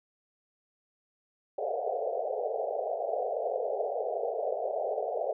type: band-pass noise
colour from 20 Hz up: white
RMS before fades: -32 dBFS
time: 1.58-5.33 s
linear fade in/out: 5 ms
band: 420 to 750 Hz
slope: 96 dB/octave
effects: none